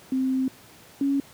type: tone pair in turn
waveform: sine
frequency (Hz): 261.6 / 277.7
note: C4 / C#4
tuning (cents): 0 / +3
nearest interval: minor second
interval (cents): 103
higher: second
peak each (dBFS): -21 / -20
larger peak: second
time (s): 0.12-0.48 / 1.01-1.2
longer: first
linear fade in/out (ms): 2
effects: pink hiss -50 dBFS RMS until 1.33 s + high-pass 100 Hz 12 dB/octave